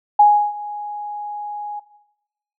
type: tone with ADSR envelope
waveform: sine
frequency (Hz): 830.6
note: G#5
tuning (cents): 0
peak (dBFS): -6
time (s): 0.19-1.8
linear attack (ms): 7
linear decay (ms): 330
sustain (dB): -19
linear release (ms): 12
effects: noise-tail reverb RT60 0.9 s tail -17 dB re dry

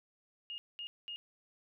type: tone bursts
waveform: sine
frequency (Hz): 2848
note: F7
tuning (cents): +33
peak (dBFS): -40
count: 3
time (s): 0.5-1.16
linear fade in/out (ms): 0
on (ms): 80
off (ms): 210
effects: none

